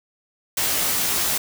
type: noise with comb filter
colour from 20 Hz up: white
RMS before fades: -22 dBFS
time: 0.57-1.38 s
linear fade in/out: 5 ms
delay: 17 ms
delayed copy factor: +0.9
effects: none